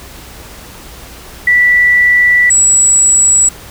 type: tone pair in turn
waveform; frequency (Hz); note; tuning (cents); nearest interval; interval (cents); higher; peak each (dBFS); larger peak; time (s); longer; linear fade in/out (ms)
sine; 1962 / 7823; B6 / B8; -12 / -17; 2 octaves; 2395; second; -5; neither; 1.47-2.5 / 2.5-3.49; first; 5
effects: added 60 Hz sine -36 dBFS peak until 3.7 s + pink hiss -33 dBFS RMS until 3.7 s